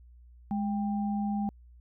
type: tone pair together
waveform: sine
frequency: 207.7 / 791.9 Hz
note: G#3 / G5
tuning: 0 / +17 cents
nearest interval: octave + major seventh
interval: 2317 cents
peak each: -28 / -36 dBFS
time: 0.51-1.49 s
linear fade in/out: 0 ms
effects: added 60 Hz sine -51 dBFS peak until 1.8 s